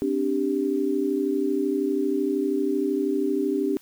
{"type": "chord", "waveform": "sine", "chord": "C suspended second", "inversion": "none", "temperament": "equal with one note detuned", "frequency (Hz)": [260.9, 293.7, 392], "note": ["C4", "D4", "G4"], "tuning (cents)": [-5, 0, 0], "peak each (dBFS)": [-28, -25, -25], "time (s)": [0.02, 3.77], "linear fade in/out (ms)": 0, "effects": ["white hiss -54 dBFS RMS until 3.81 s"]}